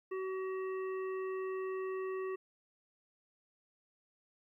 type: harmonic tone with a mistuned harmonic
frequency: 378 Hz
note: F#4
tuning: 37 cents sharp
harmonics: 1 / 3 / 5 / 7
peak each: -36 / -46 / -51 / -57 dBFS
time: 0.11-2.36 s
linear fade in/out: 10 ms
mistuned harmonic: 7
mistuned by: +16 cents
effects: 13-bit